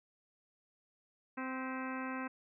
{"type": "harmonic tone with a mistuned harmonic", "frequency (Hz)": 260, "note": "C4", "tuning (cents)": -11, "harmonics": [1, 2, 3, 4, 5, 6, 7, 8, 9, 10], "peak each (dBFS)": [-40, -48, -49, -45, -49, -46, -51, -54, -55, -52], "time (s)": [1.37, 2.28], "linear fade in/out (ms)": 10, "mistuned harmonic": 7, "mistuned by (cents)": 77, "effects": []}